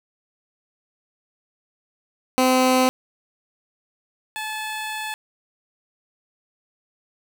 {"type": "tone pair in turn", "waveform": "15% pulse", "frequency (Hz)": [257.1, 864.8], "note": ["C4", "A5"], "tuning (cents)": [-30, -30], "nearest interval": "octave + major sixth", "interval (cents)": 2100, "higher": "second", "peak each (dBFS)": [-9, -21], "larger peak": "first", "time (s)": [[2.38, 2.89], [4.36, 5.14]], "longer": "second", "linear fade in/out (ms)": 0, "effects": []}